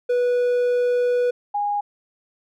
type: tone pair in turn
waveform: triangle / sine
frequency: 490.2 / 821.1 Hz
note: B4 / G#5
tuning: -13 / -20 cents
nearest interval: major sixth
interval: 893 cents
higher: second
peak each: -15 / -20 dBFS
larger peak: first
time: 0.09-1.31 / 1.54-1.81 s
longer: first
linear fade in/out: 10 ms
effects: none